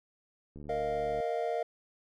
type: click train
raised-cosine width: 3 ms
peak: -34 dBFS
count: 48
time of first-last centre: 0.56-1.202 s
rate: 73.2 Hz
type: chord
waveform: triangle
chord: Bb suspended fourth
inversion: none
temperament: equal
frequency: 466.2 / 622.3 / 698.5 Hz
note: Bb4 / Eb5 / F5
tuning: 0 / 0 / 0 cents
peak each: -32 / -33 / -32 dBFS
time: 0.69-1.63 s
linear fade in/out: 5 ms
effects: none